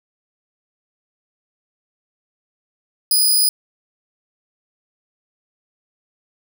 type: tone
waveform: 10% pulse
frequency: 4966 Hz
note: D#8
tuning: 4 cents flat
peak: -6 dBFS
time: 3.11-3.49 s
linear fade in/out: 2 ms
effects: none